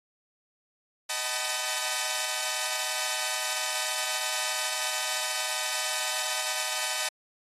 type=chord; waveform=5% pulse; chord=B dominant seventh; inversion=first; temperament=equal with one note detuned; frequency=622.3 / 759.5 / 880 / 987.8 Hz; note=D#5 / F#5 / A5 / B5; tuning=0 / +45 / 0 / 0 cents; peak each=-23 / -23 / -22 / -24 dBFS; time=1.09-7.09 s; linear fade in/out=10 ms; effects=AAC 32 kbps